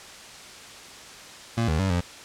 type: tone with pitch steps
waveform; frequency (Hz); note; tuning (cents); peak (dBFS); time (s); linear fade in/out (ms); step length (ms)
25% pulse; 115.6 / 78.5 / 96 / 87.8; A#2 / D#2 / G2 / F2; -14 / +16 / -36 / +10; -18; 1.57-2.01; 10; 110
effects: white hiss -43 dBFS RMS until 2.24 s + low-pass 7000 Hz 12 dB/octave